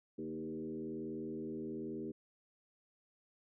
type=tone with frequency modulation; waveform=sine; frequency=312.3 Hz; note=D#4; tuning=7 cents sharp; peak=-39 dBFS; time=0.18-2.12 s; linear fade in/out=10 ms; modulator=81.1 Hz; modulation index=1.4; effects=none